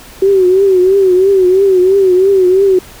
sine tone with vibrato, 378.7 Hz, F#4, 40 cents sharp, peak -5 dBFS, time 0.22-2.79 s, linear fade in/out 5 ms, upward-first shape triangle, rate 3 Hz, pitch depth 100 cents each way, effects pink hiss -35 dBFS RMS until 3 s

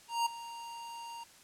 square tone with ADSR envelope, 932.3 Hz, A#5, in tune, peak -27 dBFS, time 0.08-1.24 s, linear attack 180 ms, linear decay 9 ms, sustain -16 dB, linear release 9 ms, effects white hiss -58 dBFS RMS until 1.43 s + low-pass 10000 Hz 12 dB/octave

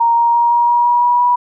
sine tone with pitch steps, 932.3 / 938.2 / 944.2 / 950.2 / 956.3 / 962.4 / 968.5 / 974.7 Hz, A#5 / A#5 / A#5 / A#5 / A#5 / B5 / B5 / B5, 0 / +11 / +22 / +33 / +44 / -45 / -34 / -23 cents, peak -9 dBFS, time 0-1.36 s, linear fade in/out 10 ms, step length 170 ms, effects none

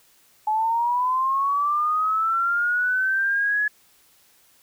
sine linear sweep, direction up, 850 to 1700 Hz, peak -19 dBFS, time 0.47-3.68 s, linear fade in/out 5 ms, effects white hiss -58 dBFS RMS until 4.62 s

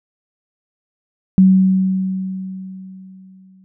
sine tone with exponential decay, 188.7 Hz, F#3, 34 cents sharp, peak -5 dBFS, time 1.38-3.64 s, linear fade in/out 0 ms, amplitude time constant 490 ms, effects none

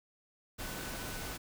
sine tone in noise, 1500 Hz, F#6, 23 cents sharp, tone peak -51 dBFS, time 0.58-1.38 s, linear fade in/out 20 ms, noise pink, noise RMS -41 dBFS, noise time 0.58-1.38 s, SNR -13 dB, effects none

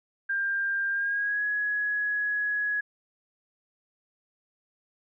sine tone with pitch glide, 1595 to 1677.2 Hz, G6 to G#6, +30 to +17 cents, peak -25 dBFS, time 0.29-2.81 s, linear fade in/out 10 ms, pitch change +87 cents, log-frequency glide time 0.91-1.44 s, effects none

